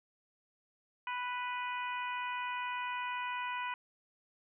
harmonic tone, 493.9 Hz, B4, in tune, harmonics 2 / 3 / 4 / 5 / 6, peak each -37 / -43 / -45 / -43 / -49 dBFS, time 1.07-3.74 s, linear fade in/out 2 ms, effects none

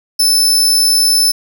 sawtooth tone, 5270 Hz, E8, 1 cent flat, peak -6 dBFS, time 0.19-1.32 s, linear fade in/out 10 ms, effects 8-bit

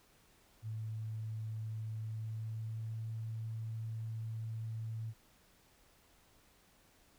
sine tone with pitch glide, 110 to 111.86 Hz, A2 to A2, 0 to +29 cents, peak -38 dBFS, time 0.62-5.14 s, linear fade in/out 50 ms, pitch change +29 cents, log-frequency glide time 2.03-3.05 s, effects pink hiss -67 dBFS RMS until 7.18 s

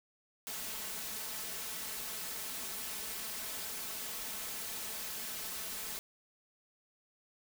white noise with comb filter, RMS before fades -41 dBFS, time 0.47-5.99 s, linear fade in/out 0 ms, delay 4.6 ms, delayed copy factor +0.6, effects none

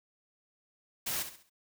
white noise with echo, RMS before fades -34 dBFS, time 1.06-1.23 s, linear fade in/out 10 ms, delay 67 ms, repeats 4, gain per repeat -9 dB, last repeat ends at 1.498 s, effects none

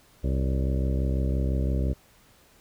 harmonic tone with a mistuned harmonic, 65.9 Hz, C2, 13 cents sharp, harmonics 1 / 2 / 3 / 4 / 5 / 6 / 7 / 8 / 9, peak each -24 / -30 / -34 / -36 / -38 / -40 / -41 / -42 / -43 dBFS, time 0.23-1.94 s, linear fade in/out 20 ms, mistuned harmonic 8, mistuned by +74 cents, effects pink hiss -58 dBFS RMS until 2.6 s

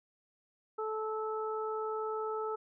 harmonic tone, 435.6 Hz, A4, 17 cents flat, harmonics 1 / 2 / 3, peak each -35 / -41 / -39 dBFS, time 0.78-2.56 s, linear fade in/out 10 ms, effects none

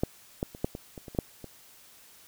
clicks, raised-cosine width 2 ms, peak -11 / -15 / -29 / -13 / -23 / -27 / -28 / -28 / -11 / -27 dBFS, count 10, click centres 0.035 / 0.429 / 0.549 / 0.645 / 0.751 / 0.978 / 1.082 / 1.149 / 1.188 / 1.443 s, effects white hiss -55 dBFS RMS until 2.27 s

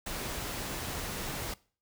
pink noise, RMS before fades -37 dBFS, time 0.06-1.54 s, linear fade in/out 5 ms, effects noise-tail reverb RT60 0.4 s tail -21 dB re dry

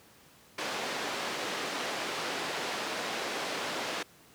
pink band-pass noise, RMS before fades -35 dBFS, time 0.58-4.03 s, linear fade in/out 5 ms, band 360 to 5000 Hz, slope 12 dB/octave, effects pink hiss -58 dBFS RMS until 4.34 s + high-pass 100 Hz 12 dB/octave

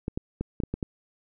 clicks, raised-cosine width 3 ms, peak -16 dBFS, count 7, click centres 0.081 / 0.175 / 0.41 / 0.602 / 0.636 / 0.74 / 0.828 s, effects none

